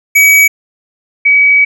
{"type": "tone pair in turn", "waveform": ["square", "sine"], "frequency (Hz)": [2273, 2273], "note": ["C#7", "C#7"], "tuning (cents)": [43, 43], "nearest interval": "unison", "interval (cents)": 0, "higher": "neither", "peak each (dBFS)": -4, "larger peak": "neither", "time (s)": [[0.15, 0.48], [1.25, 1.65]], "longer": "second", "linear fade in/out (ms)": 10, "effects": []}